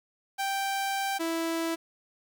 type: tone pair in turn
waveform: sawtooth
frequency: 784 / 329.6 Hz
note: G5 / E4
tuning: 0 / 0 cents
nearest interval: octave + minor third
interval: 1500 cents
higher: first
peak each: -24 dBFS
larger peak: neither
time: 0.38-1.19 / 1.19-1.76 s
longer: first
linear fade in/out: 20 ms
effects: 9-bit